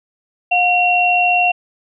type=tone pair together; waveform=sine; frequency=718 / 2737 Hz; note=F5 / F7; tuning=+48 / -36 cents; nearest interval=octave + major seventh; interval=2316 cents; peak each=-14 dBFS; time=0.51-1.52 s; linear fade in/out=10 ms; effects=none